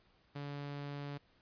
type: tone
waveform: sawtooth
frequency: 143.2 Hz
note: D3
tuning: 43 cents flat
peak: -37 dBFS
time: 0.35-1.18 s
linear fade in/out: 10 ms
effects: pink hiss -70 dBFS RMS until 1.41 s + resampled to 11025 Hz